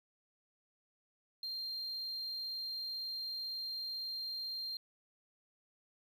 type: tone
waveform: sine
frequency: 4186 Hz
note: C8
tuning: in tune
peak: -36 dBFS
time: 1.43-4.77 s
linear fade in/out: 2 ms
effects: tanh soft clip ceiling -37 dBFS + 11-bit